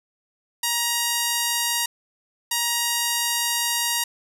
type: tone pair in turn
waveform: 5% pulse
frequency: 945 / 945 Hz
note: A#5 / A#5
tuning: +23 / +23 cents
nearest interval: unison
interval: 0 cents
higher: neither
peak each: -9 dBFS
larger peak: neither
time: 0.63-1.86 / 2.51-4.04 s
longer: second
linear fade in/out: 5 ms
effects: none